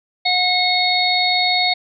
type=harmonic tone with a mistuned harmonic; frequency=725 Hz; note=F#5; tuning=35 cents flat; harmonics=1 / 3 / 5 / 6; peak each=-20 / -20 / -20 / -20 dBFS; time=0.25-1.74 s; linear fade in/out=10 ms; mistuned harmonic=5; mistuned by=+46 cents; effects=none